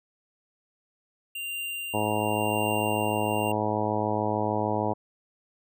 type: tone with tremolo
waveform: square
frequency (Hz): 2783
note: F7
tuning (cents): -7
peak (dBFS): -31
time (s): 1.35-3.52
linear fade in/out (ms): 5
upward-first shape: triangle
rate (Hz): 0.94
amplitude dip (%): 45
type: harmonic tone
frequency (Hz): 106.6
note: G#2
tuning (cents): +46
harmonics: 1 / 2 / 3 / 4 / 5 / 6 / 7 / 8 / 9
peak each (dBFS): -33 / -33 / -33 / -33 / -33 / -33 / -33 / -33 / -33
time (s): 1.93-4.94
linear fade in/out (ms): 20
effects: none